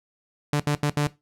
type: tone bursts at uneven times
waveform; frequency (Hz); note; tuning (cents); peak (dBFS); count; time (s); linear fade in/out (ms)
sawtooth; 146.83; D3; 0; -16; 4; 0.53-0.6 / 0.67-0.75 / 0.83-0.9 / 0.97-1.07; 2
effects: noise-tail reverb RT60 0.2 s tail -17 dB re dry + low-pass 11000 Hz 12 dB/octave